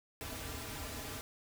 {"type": "noise with comb filter", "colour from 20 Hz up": "pink", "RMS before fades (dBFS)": -43, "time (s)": [0.21, 1.21], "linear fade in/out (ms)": 0, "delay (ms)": 5.5, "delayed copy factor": -0.95, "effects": []}